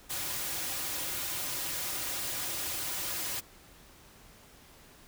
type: noise with comb filter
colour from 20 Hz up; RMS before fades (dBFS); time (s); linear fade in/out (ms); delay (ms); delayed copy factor
white; -35; 0.09-3.41; 20; 4.5; -0.6
effects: pink hiss -56 dBFS RMS until 5.07 s